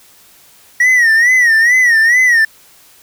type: tone with vibrato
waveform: triangle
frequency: 1900 Hz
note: A#6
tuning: 33 cents sharp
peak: -5 dBFS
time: 0.8-2.45 s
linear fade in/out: 5 ms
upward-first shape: sine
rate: 2.3 Hz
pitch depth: 120 cents each way
effects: white hiss -45 dBFS RMS until 3.02 s